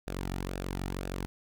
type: tone with flanger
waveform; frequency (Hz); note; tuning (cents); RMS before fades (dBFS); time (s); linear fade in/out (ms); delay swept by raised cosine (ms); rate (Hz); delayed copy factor
sawtooth; 46.25; F#1; 0; -36; 0.07-1.26; 0; 0.94 to 1.94; 2; -0.55
effects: none